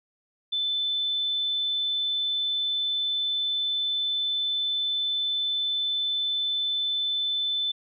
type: tone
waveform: sine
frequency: 3520 Hz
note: A7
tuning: in tune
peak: -24 dBFS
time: 0.52-7.72 s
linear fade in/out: 10 ms
effects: none